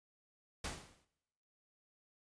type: noise with exponential decay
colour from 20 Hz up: pink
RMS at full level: -38 dBFS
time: 0.64-1.05 s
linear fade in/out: 5 ms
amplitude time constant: 88 ms
effects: noise-tail reverb RT60 1.0 s tail -23 dB re dry + resampled to 22050 Hz